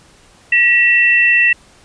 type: tone pair together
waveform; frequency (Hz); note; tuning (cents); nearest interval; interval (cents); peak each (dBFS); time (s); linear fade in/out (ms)
sine; 1924.2 / 2687; B6 / E7; -46 / +33; tritone; 579; -11; 0.52-1.53; 5
effects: pink hiss -47 dBFS RMS until 1.84 s + resampled to 22050 Hz